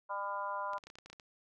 harmonic tone, 200.5 Hz, G3, 39 cents sharp, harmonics 3 / 4 / 5 / 6 / 7, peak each -43 / -46 / -37 / -46 / -45 dBFS, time 0.09-0.79 s, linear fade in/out 20 ms
clicks, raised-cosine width 0.2 ms, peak -34 dBFS, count 11, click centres 0.734 / 0.781 / 0.838 / 0.87 / 0.901 / 0.955 / 0.986 / 1.06 / 1.1 / 1.13 / 1.198 s
effects none

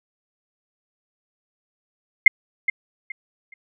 sine tone with echo, 2115 Hz, C7, 18 cents sharp, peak -4 dBFS, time 2.26-2.28 s, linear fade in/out 5 ms, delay 420 ms, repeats 3, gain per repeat -12 dB, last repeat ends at 3.54 s, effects none

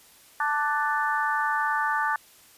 harmonic tone with a mistuned harmonic, 293.7 Hz, D4, in tune, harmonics 3 / 4 / 5 / 6, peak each -27 / -28 / -29 / -30 dBFS, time 0.4-2.16 s, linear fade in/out 2 ms, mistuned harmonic 5, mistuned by +26 cents, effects white hiss -54 dBFS RMS until 2.57 s + resampled to 32000 Hz

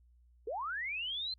sine linear sweep, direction up, 398.6 to 4186 Hz, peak -35 dBFS, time 0.47-1.34 s, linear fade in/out 5 ms, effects added 60 Hz sine -61 dBFS peak until 1.38 s + Opus 48 kbps

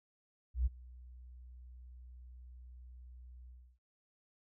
sine tone with ADSR envelope, 61.74 Hz, B1, in tune, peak -26 dBFS, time 0.54-3.79 s, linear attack 120 ms, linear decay 22 ms, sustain -24 dB, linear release 300 ms, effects none

